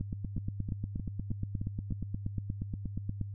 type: two click trains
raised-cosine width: 5 ms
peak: -22 / -23 dBFS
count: 28 / 6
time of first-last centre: 0.01-3.213 / 0.38-1.923 s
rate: 8.43 / 3.24 Hz
effects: added 100 Hz sine -38 dBFS peak until 3.34 s